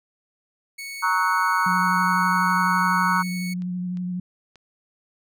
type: tone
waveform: sawtooth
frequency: 2217 Hz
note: C#7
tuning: in tune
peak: -29 dBFS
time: 0.78-3.54 s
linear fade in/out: 10 ms
type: chord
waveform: sine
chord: F# dominant seventh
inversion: first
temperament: equal with one note detuned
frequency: 932.3 / 1108.7 / 1290.6 / 1480 Hz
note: A#5 / C#6 / E6 / F#6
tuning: 0 / 0 / -37 / 0 cents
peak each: -24 dBFS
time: 1.02-3.23 s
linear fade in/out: 20 ms
type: tone with vibrato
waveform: sine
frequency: 180 Hz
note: F#3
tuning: 47 cents flat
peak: -25 dBFS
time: 1.66-4.2 s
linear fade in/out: 5 ms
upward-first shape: sine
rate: 12 Hz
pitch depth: 20 cents each way
type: clicks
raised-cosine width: 0.2 ms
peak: -32 dBFS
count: 7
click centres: 2.503 / 2.791 / 3.164 / 3.199 / 3.621 / 3.972 / 4.557 s
effects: none